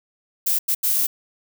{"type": "noise bursts at uneven times", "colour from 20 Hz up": "violet", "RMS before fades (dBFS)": -20, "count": 3, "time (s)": [[0.46, 0.59], [0.68, 0.75], [0.83, 1.07]], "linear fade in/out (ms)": 10, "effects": []}